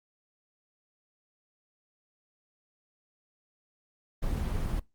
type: noise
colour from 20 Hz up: brown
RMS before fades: -30 dBFS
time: 4.22-4.8 s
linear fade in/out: 10 ms
effects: noise-tail reverb RT60 0.2 s tail -22 dB re dry + Opus 24 kbps